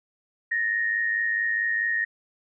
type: tone pair together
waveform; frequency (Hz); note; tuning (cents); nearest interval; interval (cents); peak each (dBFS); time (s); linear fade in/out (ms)
sine; 1759.4 / 1864; A6 / A#6; -1 / -1; minor second; 100; -30 / -23; 0.51-2.05; 10
effects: none